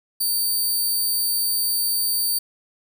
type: tone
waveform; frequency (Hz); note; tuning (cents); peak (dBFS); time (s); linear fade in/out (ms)
10% pulse; 4602; D8; -36; -13; 0.2-2.39; 10
effects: none